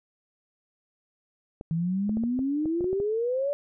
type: clicks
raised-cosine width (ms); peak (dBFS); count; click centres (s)
2; -23; 10; 1.611 / 2.094 / 2.171 / 2.237 / 2.391 / 2.657 / 2.808 / 2.843 / 2.93 / 3.001
type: exponential sweep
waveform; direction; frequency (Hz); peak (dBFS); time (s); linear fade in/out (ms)
sine; up; 159.5 to 584; -24; 1.71-3.53; 0
effects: none